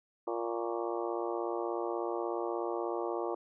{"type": "harmonic tone with a mistuned harmonic", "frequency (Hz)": 116.54, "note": "A#2", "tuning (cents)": 0, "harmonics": [3, 4, 5, 6, 7, 8, 9, 10], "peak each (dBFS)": [-36, -38, -40, -42, -43, -44, -45, -46], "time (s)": [0.27, 3.35], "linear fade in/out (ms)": 5, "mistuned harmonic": 9, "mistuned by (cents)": 72, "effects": []}